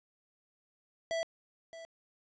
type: tone with echo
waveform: square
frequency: 659.3 Hz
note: E5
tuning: in tune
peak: -32 dBFS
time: 1.11-1.23 s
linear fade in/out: 0 ms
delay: 620 ms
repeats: 1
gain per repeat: -14 dB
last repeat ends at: 1.85 s
effects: resampled to 16000 Hz + 11-bit